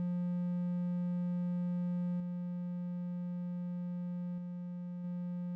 triangle tone with level steps, 176.9 Hz, F3, 23 cents sharp, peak -30 / -34 / -37 / -34 dBFS, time 0-5.55 s, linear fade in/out 0 ms, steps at 2.2 / 4.38 / 5.04 s, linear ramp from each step 2 ms, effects none

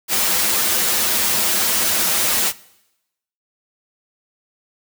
white noise with comb filter, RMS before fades -18 dBFS, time 0.08-2.53 s, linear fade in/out 50 ms, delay 7 ms, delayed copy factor -1, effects noise-tail reverb RT60 0.9 s tail -21 dB re dry + high-pass 100 Hz 12 dB/octave

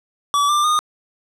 square tone with pitch steps, 1148 / 1186.4 / 1226.1 Hz, D6 / D6 / D#6, -40 / +17 / -26 cents, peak -15 dBFS, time 0.34-0.79 s, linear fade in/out 0 ms, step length 150 ms, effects low-pass 10000 Hz 12 dB/octave

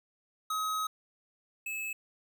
square tone pair in turn, 1270 / 2598 Hz, D#6 / E7, +35 / -26 cents, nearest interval octave, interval 1239 cents, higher second, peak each -31 / -35 dBFS, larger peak first, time 0.5-0.87 / 1.66-1.93 s, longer first, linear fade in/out 5 ms, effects none

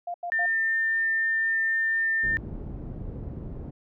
sine tone bursts, 698.5 Hz, F5, in tune, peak -29 dBFS, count 3, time 0.07-0.46 s, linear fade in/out 5 ms, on 72 ms, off 87 ms
sine tone, 1801 Hz, A6, 40 cents sharp, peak -22 dBFS, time 0.32-2.37 s, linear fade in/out 0 ms
pink low-pass noise, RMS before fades -36 dBFS, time 2.23-3.71 s, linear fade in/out 10 ms, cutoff 320 Hz, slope 12 dB/octave
effects none

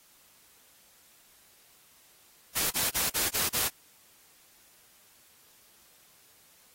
white noise bursts, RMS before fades -28 dBFS, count 6, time 2.55-3.69 s, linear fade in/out 20 ms, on 160 ms, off 36 ms, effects white hiss -60 dBFS RMS until 6.74 s + AAC 48 kbps

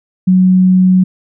sine tone, 185 Hz, F#3, in tune, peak -5 dBFS, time 0.27-1.04 s, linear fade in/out 10 ms, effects none

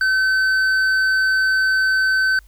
sine tone with hard clipping, 1530 Hz, G6, 42 cents flat, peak -16 dBFS, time 0.01-2.39 s, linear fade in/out 2 ms, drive 6 dB, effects added 50 Hz sine -44 dBFS peak until 2.47 s + white hiss -58 dBFS RMS until 2.47 s

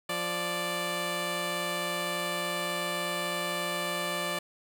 10% pulse tone pair together, 174.61 / 587.3 Hz, F3 / D5, 0 / 0 cents, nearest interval octave + major sixth, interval 2100 cents, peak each -27 / -23 dBFS, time 0.09-4.39 s, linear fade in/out 5 ms, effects none

